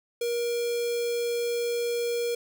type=tone with notch filter; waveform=square; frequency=474.3 Hz; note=A#4; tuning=30 cents sharp; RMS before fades=-28 dBFS; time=0.21-2.35 s; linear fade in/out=5 ms; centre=1500 Hz; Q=1.9; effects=none